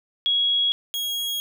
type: tone pair in turn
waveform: sine / 40% pulse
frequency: 3322 / 3301 Hz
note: G#7 / G#7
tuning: 0 / -11 cents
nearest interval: unison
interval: 11 cents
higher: first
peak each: -18 / -24 dBFS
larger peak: first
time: 0.26-0.72 / 0.94-1.4 s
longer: neither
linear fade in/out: 0 ms
effects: none